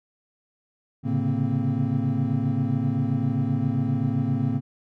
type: tone cluster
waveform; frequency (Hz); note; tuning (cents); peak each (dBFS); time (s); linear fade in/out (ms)
triangle; 110.5 / 136.3 / 143.9 / 230.7 / 261.8; A2 / C#3 / D3 / A#3 / C4; +8 / -29 / -35 / -18 / +1; -26; 1.03-4.61; 50
effects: none